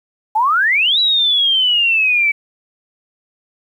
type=exponential two-way sweep; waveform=sine; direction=up then down; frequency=830.6 to 3951 to 2278 Hz; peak=-11 dBFS; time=0.35-2.32 s; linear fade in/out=10 ms; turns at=0.99 s; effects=8-bit